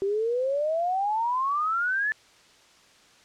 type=exponential sweep; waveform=sine; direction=up; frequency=384.5 to 1760 Hz; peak=-23 dBFS; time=0.02-2.12 s; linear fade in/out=0 ms; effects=white hiss -56 dBFS RMS until 3.24 s + low-pass 6000 Hz 12 dB/octave